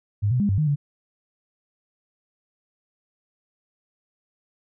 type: tone with pitch steps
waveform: sine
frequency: 102.7 / 125.3 / 203.5 / 97.8 / 153.1 / 143.8 Hz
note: G#2 / B2 / G#3 / G2 / D#3 / D3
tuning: -19 / +25 / -35 / -4 / -28 / -36 cents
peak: -18 dBFS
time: 0.22-0.76 s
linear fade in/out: 20 ms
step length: 90 ms
effects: none